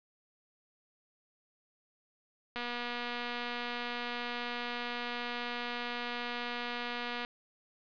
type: click train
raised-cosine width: 0.3 ms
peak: -22 dBFS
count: 1131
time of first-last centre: 2.56-7.249 s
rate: 241 Hz
effects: resampled to 11025 Hz + 10-bit